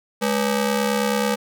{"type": "ring-modulated tone", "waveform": "sawtooth", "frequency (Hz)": 349.2, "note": "F4", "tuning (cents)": 0, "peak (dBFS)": -12, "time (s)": [0.21, 1.36], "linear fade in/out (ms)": 20, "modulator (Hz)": 140, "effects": []}